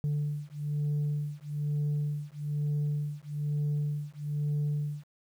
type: beating tone pair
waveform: sine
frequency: 146.83 / 147.93 Hz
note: D3 / D3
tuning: 0 / +13 cents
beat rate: 1.1 Hz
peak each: -30 dBFS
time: 0.04-5.04 s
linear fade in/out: 0 ms
effects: tanh soft clip ceiling -25 dBFS + 10-bit